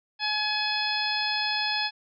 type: harmonic tone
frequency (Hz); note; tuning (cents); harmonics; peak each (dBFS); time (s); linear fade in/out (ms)
847; G#5; +34; 1 / 2 / 3 / 4 / 5 / 6; -32 / -32 / -32 / -32 / -32 / -32; 0.19-1.91; 50
effects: none